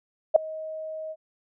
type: tone with ADSR envelope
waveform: sine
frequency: 630 Hz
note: D#5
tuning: 21 cents sharp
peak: -8 dBFS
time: 0.34-1.16 s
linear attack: 20 ms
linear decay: 3 ms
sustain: -24 dB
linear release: 49 ms
effects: none